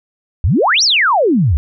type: exponential two-way sweep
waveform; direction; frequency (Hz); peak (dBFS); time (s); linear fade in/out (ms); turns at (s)
sine; up then down; 65.5 to 5950 to 65.5; -9; 0.44-1.57; 0; 0.83
effects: none